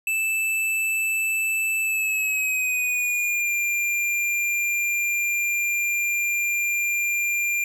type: tone with pitch glide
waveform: square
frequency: 2637 to 2390 Hz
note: E7 to D7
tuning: 0 to +30 cents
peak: -22 dBFS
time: 0.07-7.64 s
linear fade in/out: 2 ms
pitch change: -170 cents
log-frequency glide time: 1.81-3.51 s
effects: none